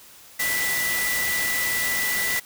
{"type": "tone in noise", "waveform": "sine", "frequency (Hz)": 1975.5, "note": "B6", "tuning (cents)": 0, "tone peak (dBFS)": -24, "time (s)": [0.39, 2.4], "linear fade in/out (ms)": 10, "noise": "white", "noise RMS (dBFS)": -27, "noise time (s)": [0.39, 2.4], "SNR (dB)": 0, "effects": ["white hiss -48 dBFS RMS until 2.45 s"]}